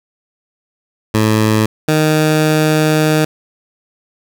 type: tone pair in turn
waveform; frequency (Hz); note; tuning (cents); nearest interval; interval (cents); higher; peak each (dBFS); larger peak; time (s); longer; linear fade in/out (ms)
15% pulse; 108.8 / 154.85; A2 / D#3; -19 / -8; tritone; 611; second; -4; neither; 1.14-1.66 / 1.88-3.25; second; 5
effects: none